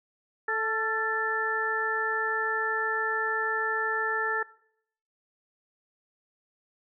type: harmonic tone with a mistuned harmonic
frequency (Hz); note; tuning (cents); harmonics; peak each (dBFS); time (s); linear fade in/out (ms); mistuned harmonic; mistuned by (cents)
440; A4; 0; 1 / 2 / 3 / 4; -33 / -34 / -32 / -28; 0.48-4.43; 5; 3; +35
effects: noise-tail reverb RT60 0.7 s tail -21 dB re dry